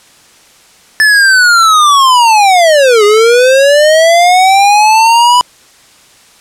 square linear two-way sweep, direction down then up, 1754 to 407.3 to 994 Hz, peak -4 dBFS, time 1-5.41 s, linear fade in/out 0 ms, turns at 3.04 s, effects white hiss -42 dBFS RMS until 6.4 s + low-pass 9000 Hz 12 dB/octave

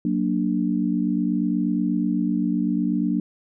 sine chord, Gb augmented, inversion none, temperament equal, 185 / 233.1 / 293.7 Hz, Gb3 / Bb3 / D4, 0 / 0 / 0 cents, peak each -24 dBFS, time 0.05-3.2 s, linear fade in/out 2 ms, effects none

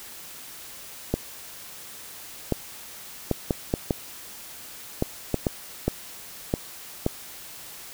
clicks, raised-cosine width 2 ms, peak -8 dBFS, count 12, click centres 1.14 / 2.523 / 3.313 / 3.508 / 3.739 / 3.908 / 5.024 / 5.343 / 5.468 / 5.88 / 6.539 / 7.064 s, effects white hiss -42 dBFS RMS until 7.93 s

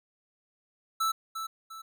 square tone with echo, 1318.5 Hz, E6, in tune, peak -26 dBFS, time 1-1.12 s, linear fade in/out 10 ms, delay 350 ms, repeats 2, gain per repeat -8 dB, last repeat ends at 1.82 s, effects none

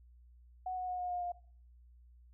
sine tone with pitch steps, 740 / 733.2 / 726.4 / 719.8 / 713.1 / 706.6 Hz, F#5 / F#5 / F#5 / F#5 / F5 / F5, 0 / -16 / -32 / -48 / +36 / +20 cents, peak -35 dBFS, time 0.66-1.32 s, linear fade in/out 5 ms, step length 110 ms, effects noise-tail reverb RT60 0.5 s tail -20 dB re dry + added 60 Hz sine -57 dBFS peak until 2.33 s

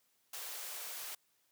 white high-pass noise, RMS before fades -44 dBFS, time 0.33-1.15 s, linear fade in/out 5 ms, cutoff 450 Hz, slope 24 dB/octave, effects white hiss -75 dBFS RMS until 1.51 s + high-pass 100 Hz 12 dB/octave

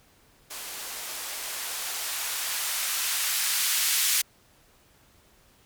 violet noise with band-pass filter sweep, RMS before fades -29 dBFS, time 0.5-4.22 s, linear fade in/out 10 ms, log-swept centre 340 to 2100 Hz, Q 0.72, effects pink hiss -60 dBFS RMS until 5.65 s

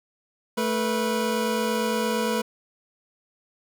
25% pulse tone pair together, 220.3 / 489.3 Hz, A3 / B4, +2 / -16 cents, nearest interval octave + major second, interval 1382 cents, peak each -22 dBFS, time 0.57-2.42 s, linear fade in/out 10 ms, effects none

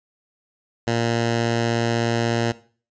10% pulse tone, 116.54 Hz, A#2, in tune, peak -11 dBFS, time 0.87-2.52 s, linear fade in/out 5 ms, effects noise-tail reverb RT60 0.4 s tail -17 dB re dry + resampled to 16000 Hz

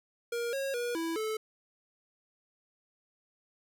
square tone with pitch steps, 471.6 / 545 / 480.7 / 329.6 / 435.5 Hz, A#4 / C#5 / B4 / E4 / A4, +20 / -29 / -47 / 0 / -18 cents, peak -32 dBFS, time 0.32-1.37 s, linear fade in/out 5 ms, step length 210 ms, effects none

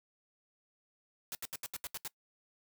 white noise bursts, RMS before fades -40 dBFS, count 8, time 1.32-2.077 s, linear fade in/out 0 ms, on 29 ms, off 75 ms, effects noise-tail reverb RT60 0.1 s tail -22 dB re dry

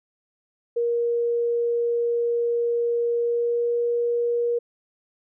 sine tone with pitch glide, 472 to 475 Hz, A#4 to A#4, +22 to +33 cents, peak -20 dBFS, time 0.76-4.59 s, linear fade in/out 10 ms, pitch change +11 cents, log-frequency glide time 3.16-3.77 s, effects none

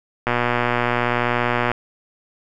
click train, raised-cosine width 0.5 ms, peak -4 dBFS, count 176, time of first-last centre 0.27-1.716 s, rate 121 Hz, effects none

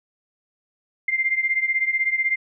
sine beating tone pair, 2093 / 2109 Hz, C7 / C7, 0 / +13 cents, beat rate 16 Hz, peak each -21 / -24 dBFS, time 1.08-2.36 s, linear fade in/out 5 ms, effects none

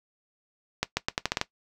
accelerating click train, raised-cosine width 0.2 ms, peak -7 dBFS, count 8, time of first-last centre 0.83-1.414 s, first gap 140 ms, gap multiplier 0.82, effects noise-tail reverb RT60 0.1 s tail -17 dB re dry

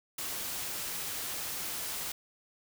white noise, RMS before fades -37 dBFS, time 0.18-2.12 s, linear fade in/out 5 ms, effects none

